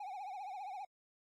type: tone with vibrato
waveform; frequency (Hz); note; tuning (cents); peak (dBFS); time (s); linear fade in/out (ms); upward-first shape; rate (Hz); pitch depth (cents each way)
triangle; 784; G5; 0; -40; 0-0.85; 5; triangle; 15; 150
effects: AAC 48 kbps